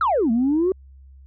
sine exponential two-way sweep, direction down then up, 1396.9 to 220 to 387.7 Hz, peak -15 dBFS, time 0.01-0.72 s, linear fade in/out 2 ms, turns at 0.31 s, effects tanh soft clip ceiling -13 dBFS + added 67 Hz sine -43 dBFS peak until 1.26 s

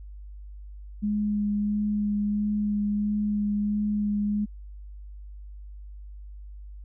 sine tone with vibrato, 207.7 Hz, G#3, in tune, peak -23 dBFS, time 1.02-4.46 s, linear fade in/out 20 ms, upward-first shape sine, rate 1.5 Hz, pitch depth 12 cents each way, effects added 50 Hz sine -39 dBFS peak until 6.84 s

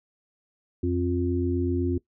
harmonic tone, 88 Hz, F2, 14 cents sharp, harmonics 1 / 3 / 4, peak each -27 / -27 / -27 dBFS, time 0.83-1.98 s, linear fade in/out 5 ms, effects noise-tail reverb RT60 0.1 s tail -18 dB re dry

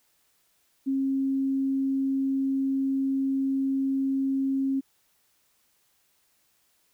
sine tone, 270 Hz, C#4, 45 cents flat, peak -23 dBFS, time 0.86-4.81 s, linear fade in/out 20 ms, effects white hiss -68 dBFS RMS until 6.93 s

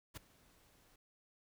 pink noise with ADSR envelope, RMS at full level -45 dBFS, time 0.14-0.96 s, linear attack 29 ms, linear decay 9 ms, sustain -23 dB, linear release 5 ms, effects none

